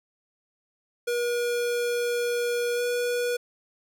square tone with pitch glide, 479.9 to 485.2 Hz, B4 to B4, -50 to -31 cents, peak -25 dBFS, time 1.07-3.37 s, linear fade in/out 10 ms, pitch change +19 cents, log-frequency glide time 2.75-2.81 s, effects none

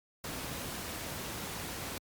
pink noise, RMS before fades -39 dBFS, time 0.24-1.98 s, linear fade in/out 2 ms, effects high-pass 60 Hz 12 dB/octave + MP3 96 kbps

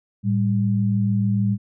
sine tone pair together, 111.1 / 197.96 Hz, A2 / G3, +17 / +17 cents, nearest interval minor seventh, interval 1000 cents, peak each -20 dBFS, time 0.23-1.58 s, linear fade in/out 50 ms, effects none

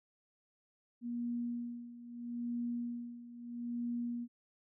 sine tone with tremolo, 238.7 Hz, A#3, 41 cents sharp, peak -34 dBFS, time 1.01-4.28 s, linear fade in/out 50 ms, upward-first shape sine, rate 0.77 Hz, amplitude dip 80%, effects none

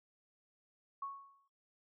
sine tone with exponential decay, 1106 Hz, C#6, 4 cents flat, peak -37 dBFS, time 1.02-1.48 s, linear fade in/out 5 ms, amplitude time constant 100 ms, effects noise-tail reverb RT60 0.2 s tail -19 dB re dry

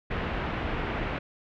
pink low-pass noise, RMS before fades -31 dBFS, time 0.1-1.19 s, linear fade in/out 10 ms, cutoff 2700 Hz, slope 24 dB/octave, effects none

